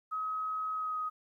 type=tone with pitch glide; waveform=sine; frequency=1272 to 1255.2 Hz; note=D#6 to D#6; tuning=+38 to +15 cents; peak=-32 dBFS; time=0.11-1.1 s; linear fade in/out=20 ms; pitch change=-23 cents; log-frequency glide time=0.73-0.98 s; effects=12-bit